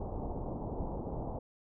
pink low-pass noise, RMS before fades -38 dBFS, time 0-1.39 s, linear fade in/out 5 ms, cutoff 930 Hz, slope 48 dB/octave, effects none

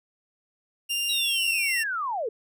sawtooth tone with pitch glide, 2794 to 2738 Hz, F7 to F7, 0 to -35 cents, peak -22 dBFS, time 0.89-1.84 s, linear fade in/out 20 ms, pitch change -35 cents, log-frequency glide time 1.1-1.44 s
sine linear sweep, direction down, 3918 to 408.2 Hz, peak -26 dBFS, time 1.09-2.29 s, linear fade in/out 5 ms
effects none

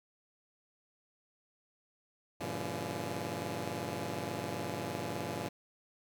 10% pulse chord, G diminished seventh, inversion none, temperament just, 98 / 117.6 / 141.12 / 169.34 Hz, G2 / Bb2 / Db3 / Fb3, 0 / +16 / +31 / +47 cents, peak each -34 / -34 / -35 / -33 dBFS, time 2.4-5.49 s, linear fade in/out 10 ms, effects none

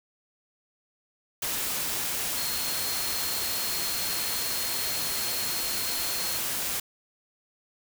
sine tone in noise, 4256 Hz, C8, 29 cents sharp, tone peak -35 dBFS, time 2.37-6.38 s, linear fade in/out 5 ms, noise white, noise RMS -30 dBFS, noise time 1.42-6.8 s, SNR -8 dB, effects none

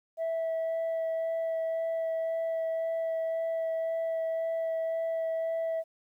sine tone with vibrato, 654 Hz, E5, 14 cents flat, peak -26 dBFS, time 0.17-5.84 s, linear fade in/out 50 ms, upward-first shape sine, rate 1.9 Hz, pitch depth 8 cents each way, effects tanh soft clip ceiling -27 dBFS + 11-bit

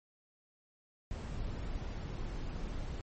brown noise, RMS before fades -39 dBFS, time 1.11-3.01 s, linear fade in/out 0 ms, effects MP3 32 kbps

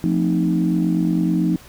sine chord, F dominant seventh, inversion none, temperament equal with one note detuned, 174.61 / 223.1 / 261.6 / 311.1 Hz, F3 / A3 / C4 / Eb4, 0 / +24 / 0 / 0 cents, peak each -18 / -24 / -24 / -20 dBFS, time 0.04-1.56 s, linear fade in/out 0 ms, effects tanh soft clip ceiling -8 dBFS + pink hiss -45 dBFS RMS until 1.68 s

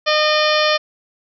harmonic tone with a mistuned harmonic, 610 Hz, D#5, 34 cents flat, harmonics 1 / 2 / 3 / 4 / 5 / 6 / 7 / 8 / 9, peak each -17 / -20 / -22 / -23 / -24 / -25 / -25 / -26 / -27 dBFS, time 0.06-0.78 s, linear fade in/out 20 ms, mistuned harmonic 6, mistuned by -60 cents, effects none

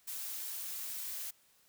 blue noise, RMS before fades -41 dBFS, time 0.07-1.31 s, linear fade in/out 10 ms, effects white hiss -68 dBFS RMS until 1.68 s

